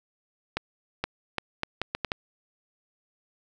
accelerating click train, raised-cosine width 0.3 ms, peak -11 dBFS, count 8, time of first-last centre 0.57-2.118 s, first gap 470 ms, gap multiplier 0.73, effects none

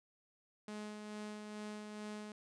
sawtooth tone with tremolo, 211 Hz, G#3, 28 cents sharp, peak -39 dBFS, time 0.68-2.32 s, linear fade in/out 2 ms, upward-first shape sine, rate 2.3 Hz, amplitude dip 35%, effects resampled to 22050 Hz

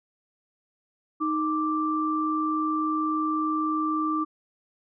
sine tone pair together, 311.1 / 1174.6 Hz, D#4 / D6, 0 / 0 cents, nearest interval octave + major seventh, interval 2300 cents, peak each -26 dBFS, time 1.2-4.25 s, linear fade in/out 20 ms, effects none

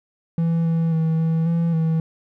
triangle tone with pitch steps, 166.1 / 164.6 / 161.1 / 162.5 / 167.7 / 161.5 Hz, E3 / E3 / E3 / E3 / E3 / E3, +13 / -2 / -39 / -24 / +30 / -35 cents, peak -15 dBFS, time 0.38-2 s, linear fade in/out 2 ms, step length 270 ms, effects none

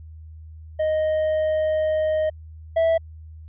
triangle tone pair in turn, 622.3 / 655.5 Hz, D#5 / E5, 0 / -10 cents, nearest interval minor second, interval 90 cents, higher second, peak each -17 / -14 dBFS, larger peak second, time 0.79-2.3 / 2.76-2.98 s, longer first, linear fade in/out 10 ms, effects added 79 Hz sine -38 dBFS peak until 3.48 s + resampled to 8000 Hz

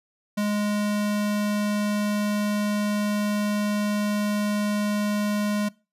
square tone, 207.7 Hz, G#3, in tune, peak -23 dBFS, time 0.37-5.69 s, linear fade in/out 10 ms, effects noise-tail reverb RT60 0.3 s tail -22 dB re dry + resampled to 32000 Hz

